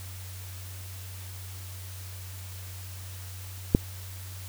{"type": "click", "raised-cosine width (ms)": 3, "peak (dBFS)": -4, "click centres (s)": 3.749, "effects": ["added 93 Hz sine -39 dBFS peak until 4.48 s", "white hiss -46 dBFS RMS until 4.48 s"]}